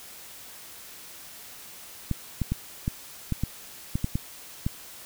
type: clicks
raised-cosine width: 5 ms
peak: -13 dBFS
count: 10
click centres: 2.113 / 2.417 / 2.52 / 2.879 / 3.323 / 3.436 / 3.955 / 4.044 / 4.155 / 4.665 s
effects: white hiss -45 dBFS RMS until 5.05 s